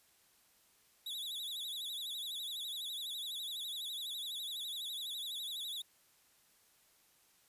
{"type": "tone with vibrato", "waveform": "45% pulse", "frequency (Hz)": 3631, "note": "A#7", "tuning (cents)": -46, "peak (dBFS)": -39, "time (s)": [1.06, 5.82], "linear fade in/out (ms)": 5, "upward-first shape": "sine", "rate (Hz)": 12, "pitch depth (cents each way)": 140, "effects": ["white hiss -69 dBFS RMS until 7.48 s", "resampled to 32000 Hz"]}